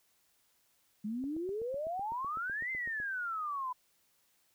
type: exponential two-way sweep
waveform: sine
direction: up then down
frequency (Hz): 203.6 to 2100 to 989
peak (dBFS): -34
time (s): 1.04-3.73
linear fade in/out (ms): 10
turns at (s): 2.71
type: click train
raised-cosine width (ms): 2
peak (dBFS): -37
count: 15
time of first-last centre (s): 1.24-3.001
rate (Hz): 7.95
effects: white hiss -72 dBFS RMS until 4.54 s